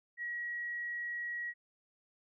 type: tone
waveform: sine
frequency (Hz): 1910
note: A#6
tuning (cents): +42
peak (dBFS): -36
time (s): 0.17-1.54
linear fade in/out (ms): 50
effects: none